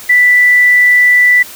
sine tone, 1975.5 Hz, B6, in tune, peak -4 dBFS, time 0.09-1.43 s, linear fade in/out 10 ms, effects white hiss -31 dBFS RMS until 1.55 s

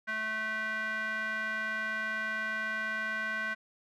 square tone with band-pass filter, 217.9 Hz, A3, 17 cents flat, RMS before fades -34 dBFS, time 0.07-3.55 s, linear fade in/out 20 ms, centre 1700 Hz, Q 10, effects none

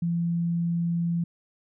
sine tone, 170 Hz, F3, 46 cents flat, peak -23 dBFS, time 0.02-1.24 s, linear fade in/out 5 ms, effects none

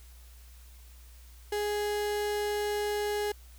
35% pulse tone, 415.3 Hz, G#4, in tune, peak -27 dBFS, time 1.52-3.32 s, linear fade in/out 5 ms, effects added 60 Hz sine -49 dBFS peak until 3.58 s + white hiss -59 dBFS RMS until 3.58 s

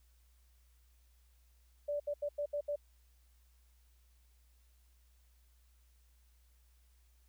sine tone bursts at uneven times, 583 Hz, D5, 13 cents flat, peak -33 dBFS, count 6, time 1.88-2 / 2.07-2.14 / 2.22-2.29 / 2.38-2.46 / 2.53-2.61 / 2.68-2.76 s, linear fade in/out 10 ms, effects added 60 Hz sine -64 dBFS peak until 7.28 s + white hiss -75 dBFS RMS until 7.28 s

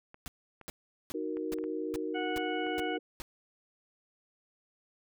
clicks, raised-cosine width 0.5 ms, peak -34 dBFS, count 6, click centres 0.144 / 0.613 / 1.37 / 1.586 / 1.64 / 2.667 s
pink noise bursts, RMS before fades -41 dBFS, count 8, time 0.26-3.22 s, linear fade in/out 0 ms, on 20 ms, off 400 ms
sine chord, D# minor, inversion none, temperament equal, 311.1 / 370 / 466.2 Hz, D#4 / F#4 / A#4, 0 / 0 / 0 cents, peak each -36 / -38 / -37 dBFS, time 1.14-2.99 s, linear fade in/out 10 ms
harmonic tone, 735 Hz, F#5, 12 cents flat, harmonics 1 / 2 / 3 / 4, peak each -37 / -40 / -42 / -43 dBFS, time 2.14-2.98 s, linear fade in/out 20 ms
effects none

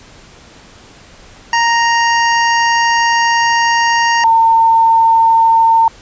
25% pulse / sine tone pair in turn, 932.3 / 906.8 Hz, A#5 / A#5, 0 / -48 cents, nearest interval unison, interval 48 cents, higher first, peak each -6 dBFS, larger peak neither, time 1.53-4.24 / 4.24-5.88 s, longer first, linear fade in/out 2 ms, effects pink hiss -40 dBFS RMS until 6.01 s + resampled to 16000 Hz

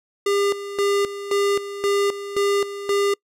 square tone with tremolo, 402.1 Hz, G4, 44 cents sharp, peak -18 dBFS, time 0.26-3.14 s, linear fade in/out 5 ms, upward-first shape square, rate 1.9 Hz, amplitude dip 75%, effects noise-tail reverb RT60 0.1 s tail -26 dB re dry + low-pass 10000 Hz 12 dB/octave

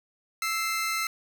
sawtooth tone pair together, 1318.5 / 2093 Hz, E6 / C7, 0 / 0 cents, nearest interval minor sixth, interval 800 cents, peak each -26 dBFS, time 0.42-1.07 s, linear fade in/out 2 ms, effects none

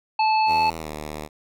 harmonic tone, 872 Hz, A5, 16 cents flat, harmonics 1 / 3 / 5, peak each -17 / -27 / -31 dBFS, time 0.19-0.7 s, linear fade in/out 5 ms
5% pulse tone with pitch glide, 81.8 to 75.88 Hz, E2 to D#2, -13 to -43 cents, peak -20 dBFS, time 0.46-1.29 s, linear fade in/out 50 ms, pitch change -130 cents, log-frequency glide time 0.76-0.89 s
effects none

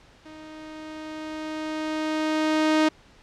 sawtooth tone with level ramp, 311.1 Hz, D#4, in tune, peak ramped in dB -38 to -13 dBFS, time 0.25-2.89 s, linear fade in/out 10 ms, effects pink hiss -54 dBFS RMS until 3.22 s + low-pass 5000 Hz 12 dB/octave

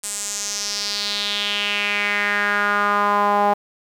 sawtooth tone with band-pass filter sweep, 204.7 Hz, G#3, 25 cents flat, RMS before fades -21 dBFS, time 0.03-3.54 s, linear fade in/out 10 ms, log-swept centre 8500 to 810 Hz, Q 3.6, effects 8-bit

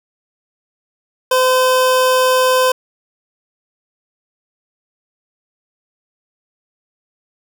25% pulse tone, 512 Hz, C5, 38 cents flat, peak -7 dBFS, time 1.31-2.72 s, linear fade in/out 5 ms, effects none

